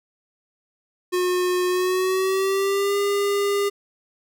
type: tone with pitch glide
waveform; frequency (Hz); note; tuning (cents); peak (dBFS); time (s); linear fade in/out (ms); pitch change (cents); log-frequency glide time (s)
square; 361.5 to 403.4; F#4 to G4; -40 to +50; -20; 1.12-3.7; 20; +190; 1.68-2.97
effects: none